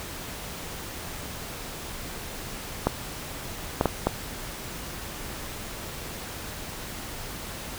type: clicks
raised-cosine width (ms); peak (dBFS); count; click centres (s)
1; -6; 4; 2.87 / 3.811 / 3.857 / 4.07
effects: pink hiss -37 dBFS RMS until 7.78 s